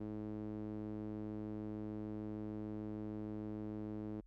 sawtooth tone with band-pass filter, 106.6 Hz, G#2, 46 cents sharp, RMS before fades -44 dBFS, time 0-4.21 s, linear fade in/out 10 ms, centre 300 Hz, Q 2, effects added 42 Hz sine -59 dBFS peak until 4.26 s

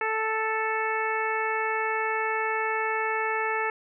harmonic tone, 440 Hz, A4, in tune, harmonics 1 / 2 / 3 / 4 / 5 / 6, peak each -31 / -30 / -32 / -31 / -33 / -38 dBFS, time 0.01-3.7 s, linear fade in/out 2 ms, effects none

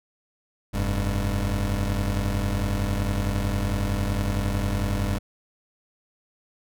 25% pulse tone pair together, 44.54 / 100 Hz, F1 / G2, +35 / +35 cents, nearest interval octave + major second, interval 1400 cents, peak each -22 / -22 dBFS, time 0.73-5.19 s, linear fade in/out 20 ms, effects none

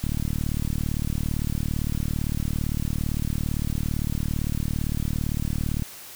click train, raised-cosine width 5 ms, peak -14 dBFS, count 219, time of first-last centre 0.04-5.822 s, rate 37.7 Hz, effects white hiss -42 dBFS RMS until 6.15 s

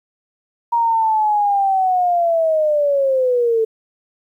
sine linear sweep, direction down, 944 to 440 Hz, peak -13 dBFS, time 0.72-3.65 s, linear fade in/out 10 ms, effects 9-bit

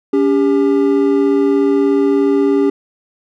triangle tone pair together, 281.9 / 398.6 Hz, C#4 / G4, +29 / +29 cents, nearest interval tritone, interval 600 cents, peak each -11 dBFS, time 0.13-2.7 s, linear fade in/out 5 ms, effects none

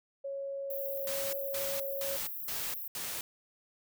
sine tone, 552 Hz, C#5, 7 cents flat, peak -35 dBFS, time 0.24-2.17 s, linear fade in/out 10 ms
white high-pass noise, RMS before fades -40 dBFS, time 0.7-2.88 s, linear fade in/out 5 ms, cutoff 12000 Hz, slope 96 dB/octave
white noise bursts, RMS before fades -38 dBFS, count 5, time 1.07-3.21 s, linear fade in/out 2 ms, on 260 ms, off 210 ms
effects none

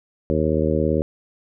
harmonic tone, 77.78 Hz, D#2, in tune, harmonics 1 / 2 / 3 / 4 / 5 / 6 / 7, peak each -25 / -25 / -25 / -25 / -25 / -25 / -25 dBFS, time 0.3-1.02 s, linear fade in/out 0 ms, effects none

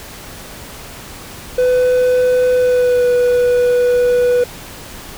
triangle tone with pitch glide, 501 to 490.7 Hz, B4 to B4, +25 to -11 cents, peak -8 dBFS, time 1.58-4.44 s, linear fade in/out 5 ms, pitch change -36 cents, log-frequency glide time 2.55-3.08 s, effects pink hiss -33 dBFS RMS until 5.17 s

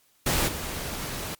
pink noise with level steps, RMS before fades -24 / -33 dBFS, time 0.26-1.35 s, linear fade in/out 5 ms, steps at 0.47 s, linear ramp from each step 20 ms, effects white hiss -64 dBFS RMS until 1.39 s + MP3 96 kbps

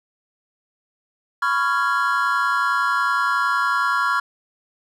triangle chord, C# dominant seventh, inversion third, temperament just, 997.9 / 1108.7 / 1385.9 / 1663.1 Hz, B5 / C#6 / E#6 / G#6, +18 / 0 / -14 / +2 cents, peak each -24 / -21 / -19 / -24 dBFS, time 1.42-4.2 s, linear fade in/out 5 ms, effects none

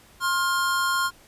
square tone pair together, 1063 / 1408.7 Hz, C6 / F6, +27 / +15 cents, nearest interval perfect fourth, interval 488 cents, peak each -25 dBFS, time 0.2-1.11 s, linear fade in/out 50 ms, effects pink hiss -53 dBFS RMS until 1.27 s + resampled to 32000 Hz

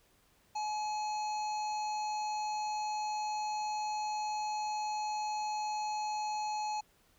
harmonic tone, 849 Hz, G#5, 38 cents sharp, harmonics 1 / 3 / 5 / 7 / 8, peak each -33 / -48 / -47 / -53 / -51 dBFS, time 0.55-6.81 s, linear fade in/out 10 ms, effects pink hiss -68 dBFS RMS until 7.18 s

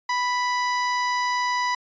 30% pulse tone, 987.8 Hz, B5, in tune, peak -19 dBFS, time 0.09-1.75 s, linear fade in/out 5 ms, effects resampled to 16000 Hz

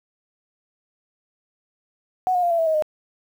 sine tone with pitch steps, 740 / 717.3 / 695.2 / 673.9 / 653.2 / 633.1 / 613.7 Hz, F#5 / F5 / F5 / E5 / E5 / D#5 / D#5, 0 / +46 / -8 / +38 / -16 / +30 / -24 cents, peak -17 dBFS, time 2.27-2.823 s, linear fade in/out 0 ms, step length 79 ms, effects 8-bit

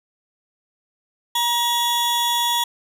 40% pulse tone pair together, 949 / 3386 Hz, A#5 / G#7, +31 / +33 cents, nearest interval octave + minor seventh, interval 2202 cents, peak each -20 dBFS, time 1.35-2.64 s, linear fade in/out 5 ms, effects none

